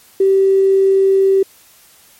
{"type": "tone with tanh clipping", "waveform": "triangle", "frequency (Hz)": 387.1, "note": "G4", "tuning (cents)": -22, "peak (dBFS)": -8, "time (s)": [0.2, 1.43], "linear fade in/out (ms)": 5, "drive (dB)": 3, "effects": ["white hiss -47 dBFS RMS until 2.19 s", "MP3 64 kbps"]}